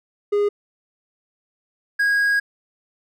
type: tone pair in turn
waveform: triangle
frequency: 410.6 / 1642.4 Hz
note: G#4 / G#6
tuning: -20 / -20 cents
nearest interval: 2 octaves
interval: 2400 cents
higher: second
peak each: -14 dBFS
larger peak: neither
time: 0.32-0.49 / 1.99-2.4 s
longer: second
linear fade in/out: 10 ms
effects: none